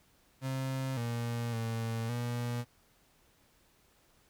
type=tone with pitch steps; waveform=35% pulse; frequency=132.6 / 118 / 114 / 120.3 Hz; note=C3 / A#2 / A#2 / B2; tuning=+23 / +22 / -38 / -45 cents; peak=-31 dBFS; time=0.41-2.65 s; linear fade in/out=50 ms; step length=560 ms; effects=pink hiss -67 dBFS RMS until 4.29 s